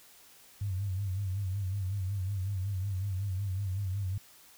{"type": "tone with vibrato", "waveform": "sine", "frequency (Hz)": 96.7, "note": "G2", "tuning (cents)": -23, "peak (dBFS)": -30, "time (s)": [0.61, 4.18], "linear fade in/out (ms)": 5, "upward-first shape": "sine", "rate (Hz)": 5.4, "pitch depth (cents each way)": 96, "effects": ["white hiss -57 dBFS RMS until 4.57 s"]}